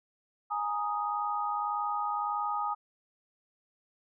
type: chord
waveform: sine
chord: Ab suspended second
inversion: none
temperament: equal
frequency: 830.6 / 932.3 / 1244.5 Hz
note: Ab5 / Bb5 / Eb6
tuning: 0 / 0 / 0 cents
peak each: -33 / -37 / -32 dBFS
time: 0.5-2.75 s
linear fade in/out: 20 ms
effects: none